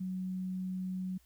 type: tone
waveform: sine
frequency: 185.6 Hz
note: F#3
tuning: 6 cents sharp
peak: -34 dBFS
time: 0-1.18 s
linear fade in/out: 10 ms
effects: added 60 Hz sine -65 dBFS peak until 1.25 s + white hiss -69 dBFS RMS until 1.25 s